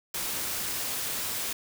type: noise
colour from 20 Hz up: white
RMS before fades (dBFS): -32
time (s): 0.14-1.53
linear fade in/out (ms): 5
effects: none